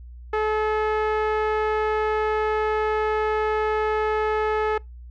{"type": "tone with low-pass filter", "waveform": "sawtooth", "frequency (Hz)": 430, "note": "A4", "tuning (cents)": -40, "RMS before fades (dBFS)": -23, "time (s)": [0.33, 4.78], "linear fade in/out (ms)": 5, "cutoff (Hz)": 1700, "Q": 1.3, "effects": ["noise-tail reverb RT60 0.2 s tail -25 dB re dry", "added 60 Hz sine -38 dBFS peak until 5.1 s"]}